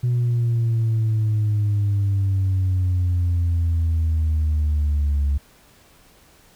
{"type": "exponential sweep", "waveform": "sine", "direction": "down", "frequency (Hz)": [123.2, 70], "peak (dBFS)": -15, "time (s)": [0.03, 5.38], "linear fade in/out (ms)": 10, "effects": ["tanh soft clip ceiling -15 dBFS", "pink hiss -53 dBFS RMS until 6.55 s"]}